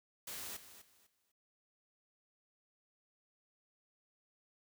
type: noise with echo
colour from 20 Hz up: white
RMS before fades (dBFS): -45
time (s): 0.27-0.57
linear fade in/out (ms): 5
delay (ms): 250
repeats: 3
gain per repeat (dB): -12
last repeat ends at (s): 1.32
effects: none